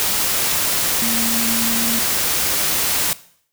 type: tone in noise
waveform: sine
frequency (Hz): 230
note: A#3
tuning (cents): -23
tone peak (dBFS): -22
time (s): 1.02-1.99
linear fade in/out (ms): 0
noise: white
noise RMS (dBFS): -19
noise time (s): 0-3.13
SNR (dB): -6
effects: noise-tail reverb RT60 0.6 s tail -18 dB re dry